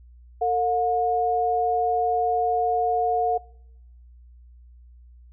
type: tone pair together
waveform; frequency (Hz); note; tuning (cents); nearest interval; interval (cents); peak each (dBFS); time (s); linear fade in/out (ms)
sine; 452.5 / 719.5; A4 / F#5; +48 / -49; minor sixth; 803; -25 / -21; 0.41-3.38; 10
effects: noise-tail reverb RT60 0.8 s tail -25 dB re dry + added 60 Hz sine -46 dBFS peak until 5.32 s